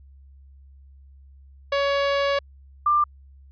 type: tone pair in turn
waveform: sawtooth / sine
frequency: 561 / 1189.4 Hz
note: C#5 / D6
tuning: +21 / +22 cents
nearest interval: octave + minor second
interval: 1301 cents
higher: second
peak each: -16 / -16 dBFS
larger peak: neither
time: 1.72-2.39 / 2.86-3.04 s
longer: first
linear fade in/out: 5 ms
effects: added 68 Hz sine -46 dBFS peak until 3.51 s + resampled to 11025 Hz